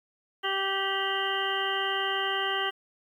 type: harmonic tone with a mistuned harmonic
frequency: 389.4 Hz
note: G4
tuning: 12 cents flat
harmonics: 1 / 2 / 3 / 4 / 5 / 7 / 8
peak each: -34 / -34 / -34 / -34 / -34 / -34 / -34 dBFS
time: 0.43-2.71 s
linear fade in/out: 20 ms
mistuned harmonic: 7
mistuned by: +68 cents
effects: 10-bit